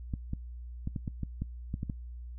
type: clicks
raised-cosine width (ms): 5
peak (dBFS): -21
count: 10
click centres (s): 0.138 / 0.334 / 0.874 / 0.962 / 1.078 / 1.233 / 1.42 / 1.741 / 1.831 / 1.898
effects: noise-tail reverb RT60 0.1 s tail -21 dB re dry + added 60 Hz sine -40 dBFS peak until 2.38 s